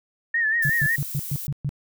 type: tone with vibrato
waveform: sine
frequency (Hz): 1800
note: A6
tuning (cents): +39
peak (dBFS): -19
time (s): 0.34-0.96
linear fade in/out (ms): 5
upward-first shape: sine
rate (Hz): 5.4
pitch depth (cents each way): 80
type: noise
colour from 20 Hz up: violet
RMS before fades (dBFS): -33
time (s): 0.62-1.47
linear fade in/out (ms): 5
type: tone bursts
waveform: sine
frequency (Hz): 142.6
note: C#3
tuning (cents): +49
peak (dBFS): -22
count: 7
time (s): 0.65-1.692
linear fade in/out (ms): 0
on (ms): 46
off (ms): 120
effects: none